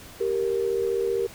sine tone pair together, 390.9 / 466.2 Hz, G4 / A#4, -5 / 0 cents, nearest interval minor third, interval 305 cents, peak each -25 dBFS, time 0.2-1.27 s, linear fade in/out 10 ms, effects pink hiss -45 dBFS RMS until 1.34 s

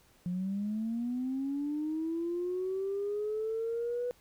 sine linear sweep, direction up, 174.61 to 493.9 Hz, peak -30 dBFS, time 0.26-4.11 s, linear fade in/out 0 ms, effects tanh soft clip ceiling -26 dBFS + pink hiss -64 dBFS RMS until 4.2 s

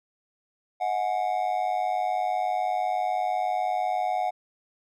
triangle tone with amplitude modulation, 734 Hz, F#5, 14 cents flat, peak -18 dBFS, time 0.8-4.31 s, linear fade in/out 20 ms, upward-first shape sine, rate 100 Hz, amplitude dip 90%, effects none

